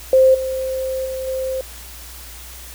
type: tone with level steps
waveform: sine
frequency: 523.3 Hz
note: C5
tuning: in tune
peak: -8 / -20 / -23 / -20 dBFS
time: 0.13-1.61 s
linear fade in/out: 2 ms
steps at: 0.34 / 1.05 / 1.27 s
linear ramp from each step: 10 ms
effects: added 60 Hz sine -38 dBFS peak until 2.74 s + white hiss -38 dBFS RMS until 2.74 s